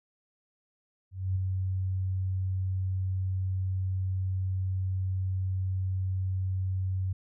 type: tone with ADSR envelope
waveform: sine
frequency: 94 Hz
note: F#2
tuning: 28 cents sharp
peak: -24 dBFS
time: 1.11-7.13 s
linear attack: 250 ms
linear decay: 5 ms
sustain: -3 dB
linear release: 7 ms
effects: none